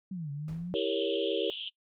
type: exponential two-way sweep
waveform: sine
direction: down then up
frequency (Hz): 196 to 140 to 184.1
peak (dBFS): -34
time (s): 0.11-0.74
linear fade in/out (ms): 5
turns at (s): 0.31
type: noise with exponential decay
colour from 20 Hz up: brown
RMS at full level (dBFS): -41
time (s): 0.48-0.85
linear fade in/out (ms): 2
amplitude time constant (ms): 79
type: band-pass noise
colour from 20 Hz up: pink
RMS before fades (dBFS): -39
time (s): 0.74-1.7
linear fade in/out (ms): 20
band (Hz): 2900 to 3400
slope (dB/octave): 96
type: chord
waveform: sine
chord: E diminished seventh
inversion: none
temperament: equal with one note detuned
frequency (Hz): 329.6 / 398.6 / 466.2 / 554.4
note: E4 / G4 / Bb4 / Db5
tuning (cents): 0 / +29 / 0 / 0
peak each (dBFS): -35 / -33 / -32 / -34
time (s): 0.74-1.5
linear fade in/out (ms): 0
effects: noise-tail reverb RT60 0.1 s tail -22 dB re dry